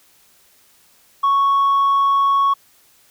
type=tone with tanh clipping; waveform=triangle; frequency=1108.7 Hz; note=C#6; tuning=in tune; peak=-13 dBFS; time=1.23-2.54 s; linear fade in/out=10 ms; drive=6 dB; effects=white hiss -54 dBFS RMS until 3.1 s